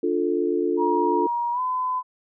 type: chord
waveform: sine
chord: D minor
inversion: none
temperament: just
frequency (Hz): 293.7 / 352.4 / 440.5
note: D4 / F4 / A4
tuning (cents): 0 / +16 / +2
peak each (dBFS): -26 / -23 / -25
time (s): 0.03-1.27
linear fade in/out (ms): 5
type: tone with pitch glide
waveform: sine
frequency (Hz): 950 to 1012.3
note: A#5 to B5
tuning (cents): +33 to +42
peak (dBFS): -22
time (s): 0.77-2.03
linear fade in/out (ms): 50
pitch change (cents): +109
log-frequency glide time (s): 1.52-1.6
effects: none